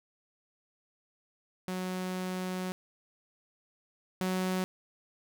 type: tone pair in turn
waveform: sawtooth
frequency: 184.3 / 185.47 Hz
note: F#3 / F#3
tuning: -7 / +4 cents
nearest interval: unison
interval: 11 cents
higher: second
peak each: -29 / -25 dBFS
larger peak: second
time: 1.68-2.72 / 4.21-4.64 s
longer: first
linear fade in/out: 0 ms
effects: none